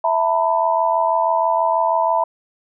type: chord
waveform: sine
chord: E suspended fourth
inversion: none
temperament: equal with one note detuned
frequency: 659.3 / 901.6 / 987.8 Hz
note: E5 / A5 / B5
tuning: 0 / +42 / 0 cents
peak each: -19 dBFS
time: 0.04-2.24 s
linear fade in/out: 5 ms
effects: none